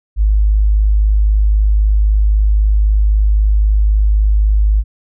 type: tone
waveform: sine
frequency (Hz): 51.91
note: G#1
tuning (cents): 0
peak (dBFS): -8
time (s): 0.16-4.84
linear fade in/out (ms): 50
effects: none